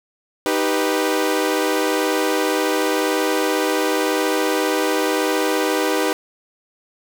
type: chord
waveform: sawtooth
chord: Eb augmented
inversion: none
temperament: equal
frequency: 311.1 / 392 / 493.9 Hz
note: Eb4 / G4 / B4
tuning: 0 / 0 / 0 cents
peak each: -18 dBFS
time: 0.46-6.13 s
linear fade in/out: 0 ms
effects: none